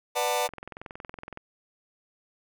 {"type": "chord", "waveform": "sawtooth", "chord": "B minor seventh", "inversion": "none", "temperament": "just", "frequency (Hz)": [493.9, 592.7, 740.8, 889], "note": ["B4", "D5", "F#5", "A5"], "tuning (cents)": [0, 16, 2, 18], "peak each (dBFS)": -26, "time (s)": [0.15, 0.48], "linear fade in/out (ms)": 20}
{"type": "click train", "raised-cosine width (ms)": 0.5, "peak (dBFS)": -24, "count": 20, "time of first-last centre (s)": [0.49, 1.374], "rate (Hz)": 21.5}
{"effects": []}